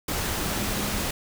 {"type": "tone in noise", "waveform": "sine", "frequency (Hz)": 202.9, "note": "G#3", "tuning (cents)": -40, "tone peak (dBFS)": -34, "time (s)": [0.45, 1.03], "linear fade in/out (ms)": 5, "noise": "pink", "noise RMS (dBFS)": -28, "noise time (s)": [0.08, 1.11], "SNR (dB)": -9, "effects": []}